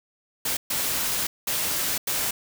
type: noise bursts at uneven times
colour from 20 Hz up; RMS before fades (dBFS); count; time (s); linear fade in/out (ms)
white; -26; 4; 0.45-0.57 / 0.7-1.27 / 1.47-1.98 / 2.07-2.31; 5
effects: none